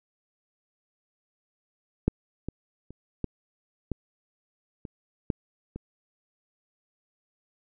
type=clicks; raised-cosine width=3 ms; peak=-8 / -19 / -30 / -15 / -16 / -25 / -12 / -23 dBFS; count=8; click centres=2.08 / 2.486 / 2.906 / 3.243 / 3.917 / 4.852 / 5.302 / 5.76 s; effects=none